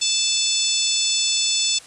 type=harmonic tone; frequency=878 Hz; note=A5; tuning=4 cents flat; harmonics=3 / 4 / 5 / 6 / 7 / 8 / 9; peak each=-29 / -23 / -27 / -25 / -29 / -28 / -25 dBFS; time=0.01-1.79 s; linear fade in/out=10 ms; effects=white hiss -44 dBFS RMS until 1.86 s + resampled to 22050 Hz